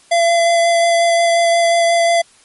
square tone with vibrato, 679 Hz, F5, 49 cents flat, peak -11 dBFS, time 0.11-2.22 s, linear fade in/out 10 ms, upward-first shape sine, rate 5.6 Hz, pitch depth 11 cents each way, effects white hiss -49 dBFS RMS until 2.44 s + MP3 48 kbps

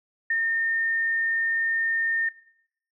sine tone, 1821 Hz, A#6, 41 cents flat, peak -21 dBFS, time 0.3-2.29 s, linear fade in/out 5 ms, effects noise-tail reverb RT60 0.7 s tail -19 dB re dry

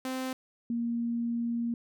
sawtooth / sine tone pair in turn, 259.5 / 234.7 Hz, C4 / A#3, -14 / +12 cents, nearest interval major second, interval 174 cents, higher first, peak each -28 dBFS, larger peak neither, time 0.05-0.33 / 0.7-1.74 s, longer second, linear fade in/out 2 ms, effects none

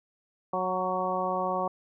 harmonic tone with a mistuned harmonic, 184.3 Hz, F#3, 7 cents flat, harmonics 1 / 2 / 3 / 4 / 5 / 6, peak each -37 / -36 / -32 / -32 / -34 / -32 dBFS, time 0.53-1.68 s, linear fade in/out 5 ms, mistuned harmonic 6, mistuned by +20 cents, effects none

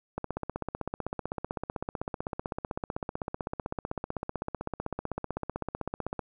click train, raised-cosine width 1 ms, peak -18 dBFS, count 96, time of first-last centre 0.18-6.193 s, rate 15.8 Hz, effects none

